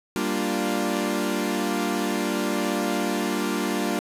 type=chord; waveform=sawtooth; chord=G minor seventh; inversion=none; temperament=equal; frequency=196 / 233.1 / 293.7 / 349.2 Hz; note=G3 / Bb3 / D4 / F4; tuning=0 / 0 / 0 / 0 cents; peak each=-25 dBFS; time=0.16-3.99 s; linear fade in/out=0 ms; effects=resampled to 32000 Hz + 7-bit